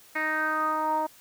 10% pulse tone with low-pass filter sweep, 311.1 Hz, D#4, in tune, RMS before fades -27 dBFS, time 0.15-1.07 s, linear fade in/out 10 ms, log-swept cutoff 2100 to 820 Hz, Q 5.4, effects white hiss -54 dBFS RMS until 1.2 s

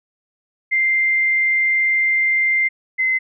sine tone pair in turn, 2093 / 2056 Hz, C7 / C7, 0 / -31 cents, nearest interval unison, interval 31 cents, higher first, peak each -14 / -15 dBFS, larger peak first, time 0.71-2.69 / 2.98-3.19 s, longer first, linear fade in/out 20 ms, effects none

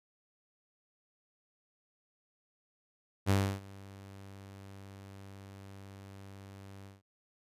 sawtooth tone with ADSR envelope, 98 Hz, G2, in tune, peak -20 dBFS, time 3.26-7.02 s, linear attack 40 ms, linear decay 300 ms, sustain -24 dB, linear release 160 ms, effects resampled to 32000 Hz

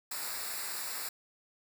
white noise with comb filter, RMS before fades -38 dBFS, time 0.11-1.09 s, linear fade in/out 5 ms, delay 0.32 ms, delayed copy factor -0.75, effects none

